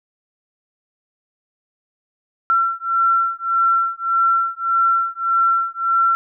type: beating tone pair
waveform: sine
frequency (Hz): 1354 / 1355.7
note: E6 / E6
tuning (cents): +46 / +48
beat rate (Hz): 1.7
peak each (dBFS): -18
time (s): 2.5-6.15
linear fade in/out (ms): 0
effects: none